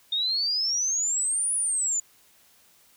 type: exponential two-way sweep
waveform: sine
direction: up then down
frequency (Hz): 3637 to 9956 to 6920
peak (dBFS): -23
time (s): 0.12-2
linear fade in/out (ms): 5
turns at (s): 1.54
effects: white hiss -59 dBFS RMS until 2.96 s